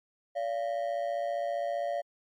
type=ring-modulated tone; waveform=triangle; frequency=632 Hz; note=D#5; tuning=27 cents sharp; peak=-24 dBFS; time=0.35-2.02 s; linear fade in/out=20 ms; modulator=57.6 Hz; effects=MP3 96 kbps